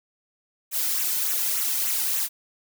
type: noise with flanger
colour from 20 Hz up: blue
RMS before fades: -25 dBFS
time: 0.71-2.29 s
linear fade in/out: 50 ms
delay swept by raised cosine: 0.2 to 1.8 ms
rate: 3.4 Hz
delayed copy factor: -0.7
effects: none